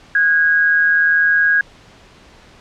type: tone pair together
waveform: sine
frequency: 1480 / 1640.7 Hz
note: F#6 / G#6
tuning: 0 / -22 cents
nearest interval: major second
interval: 178 cents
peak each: -20 / -11 dBFS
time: 0.15-1.61 s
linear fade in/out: 2 ms
effects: pink hiss -45 dBFS RMS until 2.6 s + low-pass 5000 Hz 12 dB/octave